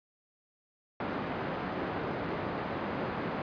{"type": "band-pass noise", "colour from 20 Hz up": "pink", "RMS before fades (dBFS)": -35, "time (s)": [1, 3.42], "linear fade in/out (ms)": 2, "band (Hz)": [160, 1500], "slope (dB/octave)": 12, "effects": ["resampled to 11025 Hz"]}